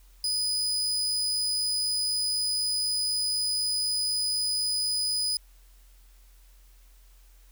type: tone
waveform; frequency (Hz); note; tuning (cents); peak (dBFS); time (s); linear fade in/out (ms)
35% pulse; 4976; D#8; -1; -24; 0.24-5.37; 2
effects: added 43 Hz sine -52 dBFS peak until 7.51 s + white hiss -63 dBFS RMS until 7.51 s